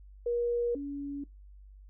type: tone pair in turn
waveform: sine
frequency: 476.9 / 283 Hz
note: A#4 / C#4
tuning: +39 / +36 cents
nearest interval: major sixth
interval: 903 cents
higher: first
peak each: -27 / -34 dBFS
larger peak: first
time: 0.26-0.75 / 0.75-1.24 s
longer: neither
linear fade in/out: 5 ms
effects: noise-tail reverb RT60 0.2 s tail -20 dB re dry + added 49 Hz sine -49 dBFS peak until 1.89 s